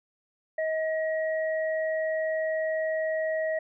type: tone pair together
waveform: sine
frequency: 634 / 1900 Hz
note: D#5 / A#6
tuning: +32 / +33 cents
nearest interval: octave + perfect fifth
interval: 1901 cents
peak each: -26 / -34 dBFS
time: 0.58-3.59 s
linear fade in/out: 5 ms
effects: none